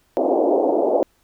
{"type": "band-pass noise", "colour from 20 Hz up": "pink", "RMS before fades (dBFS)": -18, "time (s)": [0.17, 1.03], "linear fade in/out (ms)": 0, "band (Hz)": [290, 770], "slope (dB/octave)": 48, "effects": ["pink hiss -62 dBFS RMS until 1.23 s"]}